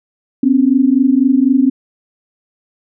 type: tone pair together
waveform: sine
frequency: 253.2 / 277.2 Hz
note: B3 / C#4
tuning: +43 / 0 cents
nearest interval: major second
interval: 157 cents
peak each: -11 dBFS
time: 0.43-1.7 s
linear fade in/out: 5 ms
effects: none